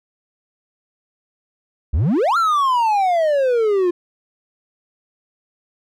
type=exponential two-way sweep; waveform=triangle; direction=up then down; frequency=60.6 to 1396.9 to 344.6 Hz; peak=-12 dBFS; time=1.93-3.91 s; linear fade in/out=10 ms; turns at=2.37 s; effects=none